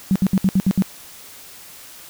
sine tone bursts, 190.7 Hz, G3, 47 cents flat, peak -12 dBFS, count 7, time 0.11-0.822 s, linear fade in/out 0 ms, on 46 ms, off 65 ms, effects white hiss -41 dBFS RMS until 2.09 s

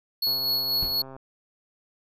square tone with tremolo, 4359 Hz, C#8, 30 cents flat, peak -22 dBFS, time 0.22-1.02 s, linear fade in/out 5 ms, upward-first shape sine, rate 4.1 Hz, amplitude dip 40%
click train, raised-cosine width 1 ms, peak -29 dBFS, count 120, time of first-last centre 0.27-1.165 s, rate 133 Hz
brown noise with exponential decay, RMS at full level -32 dBFS, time 0.82-1.05 s, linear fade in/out 2 ms, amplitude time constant 49 ms
effects none

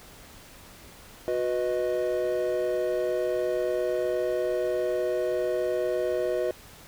triangle chord, B major, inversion second, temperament equal with one note detuned, 365.1 / 493.9 / 622.3 Hz, F#4 / B4 / D#5, -23 / 0 / 0 cents, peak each -27 dBFS, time 1.28-6.51 s, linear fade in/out 0 ms, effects pink hiss -49 dBFS RMS until 6.87 s

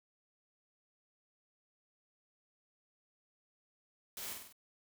white noise with echo, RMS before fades -44 dBFS, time 4.17-4.33 s, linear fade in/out 2 ms, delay 49 ms, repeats 4, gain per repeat -4 dB, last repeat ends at 4.526 s, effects none

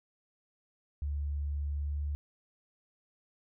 sine tone with pitch glide, 72.3 to 72.93 Hz, D2 to D2, -27 to -12 cents, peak -31 dBFS, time 1.02-2.15 s, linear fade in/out 0 ms, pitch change +15 cents, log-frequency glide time 1.75-2.02 s, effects none

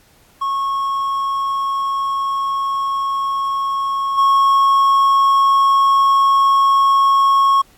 triangle tone with level steps, 1096 Hz, C#6, 20 cents flat, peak -15 / -8 dBFS, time 0.41-7.62 s, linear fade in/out 10 ms, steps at 4.17 s, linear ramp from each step 20 ms, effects pink hiss -52 dBFS RMS until 7.77 s + AAC 64 kbps

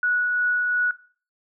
sine tone with tremolo, 1467 Hz, F#6, 15 cents flat, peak -18 dBFS, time 0.03-0.91 s, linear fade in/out 2 ms, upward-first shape triangle, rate 2.8 Hz, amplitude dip 25%, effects noise-tail reverb RT60 0.4 s tail -17 dB re dry

